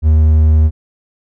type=tone; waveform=triangle; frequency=77.78 Hz; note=D#2; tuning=in tune; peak=-4 dBFS; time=0.02-0.71 s; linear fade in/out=50 ms; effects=none